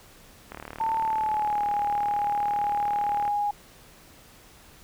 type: click train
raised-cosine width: 0.5 ms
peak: -22 dBFS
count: 105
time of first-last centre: 0.52-3.279 s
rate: 37.7 Hz
type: tone with pitch glide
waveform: sine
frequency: 893 to 823.6 Hz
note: A5 to G#5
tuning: +25 to -15 cents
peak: -23 dBFS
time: 0.8-3.51 s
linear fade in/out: 5 ms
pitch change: -140 cents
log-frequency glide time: 0.98-1.64 s
effects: pink hiss -52 dBFS RMS until 4.83 s